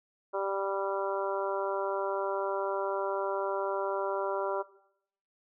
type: harmonic tone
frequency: 196 Hz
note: G3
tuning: in tune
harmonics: 2 / 3 / 4 / 5 / 6 / 7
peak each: -34 / -33 / -40 / -37 / -42 / -40 dBFS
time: 0.33-4.63 s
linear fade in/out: 20 ms
effects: noise-tail reverb RT60 0.7 s tail -17 dB re dry